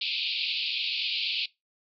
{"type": "band-pass noise", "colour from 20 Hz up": "pink", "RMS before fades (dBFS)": -30, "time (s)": [0.01, 1.46], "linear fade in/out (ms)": 5, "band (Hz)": [2400, 4700], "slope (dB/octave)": 96, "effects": ["noise-tail reverb RT60 0.2 s tail -21 dB re dry"]}